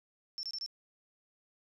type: tone bursts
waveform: sine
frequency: 5390 Hz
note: E8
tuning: 38 cents sharp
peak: -36 dBFS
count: 4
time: 0.38-0.662 s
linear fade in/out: 0 ms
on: 51 ms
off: 26 ms
effects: none